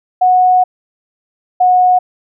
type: tone pair in turn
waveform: sine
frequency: 734 / 730 Hz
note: F#5 / F#5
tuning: -14 / -24 cents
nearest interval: unison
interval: 10 cents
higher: first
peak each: -6 dBFS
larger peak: neither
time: 0.21-0.64 / 1.6-1.99 s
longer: first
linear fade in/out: 10 ms
effects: none